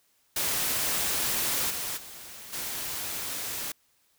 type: noise with level steps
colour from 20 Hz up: white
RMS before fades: -28 / -33 / -44 / -34 dBFS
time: 0.36-3.72 s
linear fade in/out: 5 ms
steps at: 1.69 / 1.96 / 2.52 s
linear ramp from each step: 20 ms
effects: white hiss -68 dBFS RMS until 4.18 s